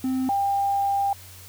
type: tone pair in turn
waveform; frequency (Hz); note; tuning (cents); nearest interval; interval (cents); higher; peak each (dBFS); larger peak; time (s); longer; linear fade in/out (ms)
triangle / sine; 260 / 796.4; C4 / G5; -11 / +27; octave + perfect fifth; 1938; second; -20; neither; 0.04-0.29 / 0.29-1.13; second; 2
effects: added 92 Hz sine -46 dBFS peak until 1.48 s + white hiss -46 dBFS RMS until 1.48 s